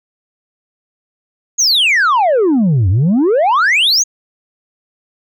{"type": "exponential two-way sweep", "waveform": "sine", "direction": "down then up", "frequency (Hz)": [6790, 87.5, 6790], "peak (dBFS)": -6, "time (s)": [1.58, 4.04], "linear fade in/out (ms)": 20, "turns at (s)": 2.89, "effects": ["tanh soft clip ceiling -8 dBFS"]}